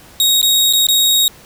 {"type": "tone with dropouts", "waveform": "sawtooth", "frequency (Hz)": 3769, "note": "A#7", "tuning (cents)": 18, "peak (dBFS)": -7, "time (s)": [0.2, 1.28], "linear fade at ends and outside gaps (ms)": 1, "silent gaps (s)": [[0.415, 0.428], [0.727, 0.734], [0.868, 0.886]], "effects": ["pink hiss -42 dBFS RMS until 1.45 s"]}